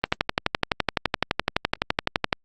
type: click train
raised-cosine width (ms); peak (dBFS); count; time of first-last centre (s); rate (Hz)
0.3; -3; 28; 0.04-2.328; 11.8
effects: Opus 32 kbps